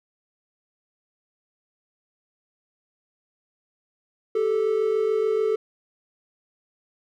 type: tone pair together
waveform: triangle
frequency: 392 / 438.9 Hz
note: G4 / A4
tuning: 0 / -4 cents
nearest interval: major second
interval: 196 cents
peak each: -24 / -19 dBFS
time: 4.35-5.56 s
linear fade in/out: 5 ms
effects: none